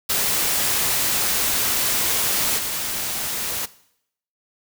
white noise with level steps, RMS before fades -21 / -26 dBFS, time 0.09-3.66 s, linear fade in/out 10 ms, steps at 2.57 s, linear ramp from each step 20 ms, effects noise-tail reverb RT60 0.7 s tail -18 dB re dry

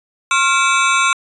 25% pulse ring-modulated tone, 1230 Hz, D#6, 20 cents flat, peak -5 dBFS, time 0.31-1.13 s, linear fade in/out 2 ms, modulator 155 Hz, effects resampled to 22050 Hz

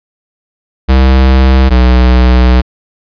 square tone pair in turn, 65.41 / 62.35 Hz, C2 / B1, 0 / +17 cents, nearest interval minor second, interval 83 cents, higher first, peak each -4 dBFS, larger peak neither, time 0.88-1.7 / 1.7-2.62 s, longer second, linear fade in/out 20 ms, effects resampled to 11025 Hz

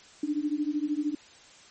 sine beating tone pair, 291.1 / 304.1 Hz, D4 / D#4, -15 / -40 cents, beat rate 13 Hz, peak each -29 dBFS, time 0.23-1.15 s, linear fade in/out 5 ms, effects white hiss -53 dBFS RMS until 1.7 s + MP3 32 kbps

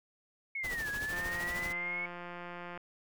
sine linear two-way sweep, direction down then up, 2217 to 1650 to 2217 Hz, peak -34 dBFS, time 0.55-2.06 s, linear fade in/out 5 ms, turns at 0.9 s
pink noise with tremolo, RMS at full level -41 dBFS, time 0.63-1.73 s, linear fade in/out 20 ms, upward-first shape sine, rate 13 Hz, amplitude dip 60%
click train, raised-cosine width 0.5 ms, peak -29 dBFS, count 289, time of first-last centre 1.13-2.776 s, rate 175 Hz
effects none

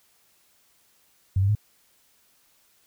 sine tone with pitch steps, 95 / 98.5 / 105.4 Hz, F#2 / G2 / G#2, +46 / +9 / +26 cents, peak -18 dBFS, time 1.36-1.552 s, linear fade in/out 5 ms, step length 64 ms, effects white hiss -63 dBFS RMS until 2.86 s

